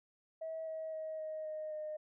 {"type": "tone with pitch steps", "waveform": "sine", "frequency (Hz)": [644, 637.7, 631.5, 625.3, 619.2, 613.1], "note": ["E5", "D#5", "D#5", "D#5", "D#5", "D#5"], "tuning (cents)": [-41, 42, 26, 8, -9, -26], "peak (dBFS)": -38, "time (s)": [0.41, 1.97], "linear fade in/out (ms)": 10, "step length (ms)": 260, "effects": ["tanh soft clip ceiling -34 dBFS"]}